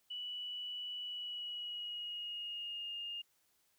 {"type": "tone with pitch glide", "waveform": "sine", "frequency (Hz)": [2954, 2829], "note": ["F#7", "F7"], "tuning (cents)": [-3, 22], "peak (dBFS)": -40, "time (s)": [0.1, 3.22], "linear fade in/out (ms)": 10, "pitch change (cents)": -75, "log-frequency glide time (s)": [1, 2.95], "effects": ["white hiss -75 dBFS RMS until 3.78 s"]}